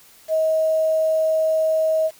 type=tone with quantisation; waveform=sine; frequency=635 Hz; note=D#5; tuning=35 cents sharp; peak=-16 dBFS; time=0.28-2.11 s; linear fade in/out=50 ms; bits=7; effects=white hiss -50 dBFS RMS until 2.19 s